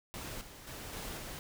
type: noise with level steps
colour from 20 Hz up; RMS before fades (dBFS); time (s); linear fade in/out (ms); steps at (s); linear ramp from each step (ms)
pink; -43 / -51 / -45 / -42 / -44; 0.14-1.39; 0; 0.41 / 0.67 / 0.93 / 1.17; 2
effects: none